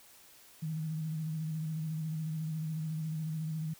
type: tone with vibrato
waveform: sine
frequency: 157.7 Hz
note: D#3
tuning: 24 cents sharp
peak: -33 dBFS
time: 0.62-3.74 s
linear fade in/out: 10 ms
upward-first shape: square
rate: 14 Hz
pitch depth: 32 cents each way
effects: white hiss -58 dBFS RMS until 3.79 s